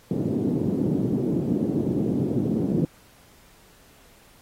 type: band-pass noise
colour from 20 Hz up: white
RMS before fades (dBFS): -24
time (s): 0.11-2.85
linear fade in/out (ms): 2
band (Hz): 120 to 340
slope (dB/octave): 24
effects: pink hiss -55 dBFS RMS until 4.41 s + AAC 48 kbps